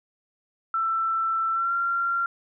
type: tone with pitch glide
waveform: sine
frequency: 1334 to 1377.9 Hz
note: E6 to F6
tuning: +20 to -24 cents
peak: -22 dBFS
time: 0.74-2.26 s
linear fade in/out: 2 ms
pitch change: +56 cents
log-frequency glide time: 1.52-1.73 s
effects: none